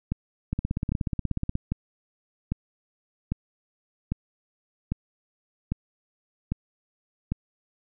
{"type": "two click trains", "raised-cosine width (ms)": 5, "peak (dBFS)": [-14, -13], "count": [18, 10], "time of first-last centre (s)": [[0.53, 1.554], [0.12, 7.32]], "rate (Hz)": [16.6, 1.25], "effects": []}